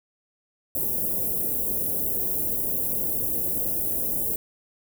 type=band-stop noise; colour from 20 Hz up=white; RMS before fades=-26 dBFS; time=0.75-4.36 s; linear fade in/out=2 ms; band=550 to 12000 Hz; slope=24 dB/octave; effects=none